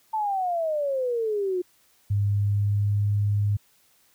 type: exponential sweep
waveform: sine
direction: down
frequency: 890 to 353.5 Hz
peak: -23 dBFS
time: 0.13-1.62 s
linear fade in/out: 10 ms
type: tone with pitch glide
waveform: sine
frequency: 101.5 to 102.74 Hz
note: G#2 to G#2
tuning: -39 to -18 cents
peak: -20 dBFS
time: 2.1-3.57 s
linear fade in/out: 10 ms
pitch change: +21 cents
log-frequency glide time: 2.22-3.08 s
effects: white hiss -62 dBFS RMS until 4.14 s